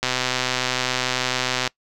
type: click train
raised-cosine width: 0.2 ms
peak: -4 dBFS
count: 210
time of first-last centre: 0.03-1.676 s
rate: 127 Hz
effects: noise-tail reverb RT60 0.1 s tail -23 dB re dry